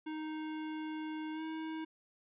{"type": "tone with pitch glide", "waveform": "square", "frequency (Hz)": [311.1, 317.6], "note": ["D#4", "D#4"], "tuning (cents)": [0, 36], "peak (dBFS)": -39, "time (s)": [0.06, 1.85], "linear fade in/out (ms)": 10, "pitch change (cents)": 36, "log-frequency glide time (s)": [1.33, 1.42], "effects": ["resampled to 8000 Hz"]}